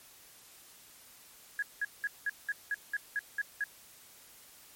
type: tone bursts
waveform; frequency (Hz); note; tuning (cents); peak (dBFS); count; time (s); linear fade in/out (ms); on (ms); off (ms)
sine; 1664; G#6; +3; -29; 10; 1.59-3.64; 2; 34; 190
effects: white hiss -56 dBFS RMS until 4.75 s + MP3 64 kbps